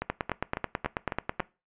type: two click trains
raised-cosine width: 0.5 ms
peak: -15 / -12 dBFS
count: 6 / 13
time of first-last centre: 0.02-1.397 / 0.1-1.403 s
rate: 3.63 / 9.21 Hz
effects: noise-tail reverb RT60 0.3 s tail -21 dB re dry + resampled to 8000 Hz